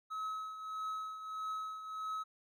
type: tone with tremolo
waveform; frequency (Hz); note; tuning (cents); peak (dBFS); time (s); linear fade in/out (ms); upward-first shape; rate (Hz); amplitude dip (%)
triangle; 1284; E6; -46; -34; 0.1-2.24; 20; triangle; 1.6; 65
effects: none